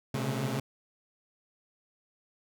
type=tone cluster; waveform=sawtooth; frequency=120.1 / 132.8 / 139.5 / 215.8 Hz; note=B2 / C3 / C#3 / A3; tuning=-48 / +26 / +11 / -33 cents; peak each=-34 / -29 / -33 / -32 dBFS; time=0.14-0.6 s; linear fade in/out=5 ms; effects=none